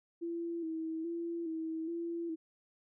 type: tone with vibrato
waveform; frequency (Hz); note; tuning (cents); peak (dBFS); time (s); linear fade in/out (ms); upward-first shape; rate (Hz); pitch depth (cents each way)
sine; 330; E4; +2; -35; 0.21-2.36; 20; square; 1.2; 42
effects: none